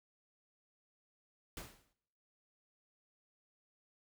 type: noise with exponential decay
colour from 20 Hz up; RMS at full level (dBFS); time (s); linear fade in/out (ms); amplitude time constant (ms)
pink; -44; 1.57-1.93; 1; 77
effects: noise-tail reverb RT60 0.9 s tail -24 dB re dry